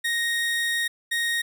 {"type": "tone pair in turn", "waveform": "30% pulse", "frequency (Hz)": [1866, 1866], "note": ["A#6", "A#6"], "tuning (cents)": [1, 1], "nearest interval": "unison", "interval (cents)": 0, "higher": "neither", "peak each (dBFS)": -20, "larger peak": "neither", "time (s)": [[0.04, 0.88], [1.11, 1.42]], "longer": "first", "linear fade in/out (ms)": 10, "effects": []}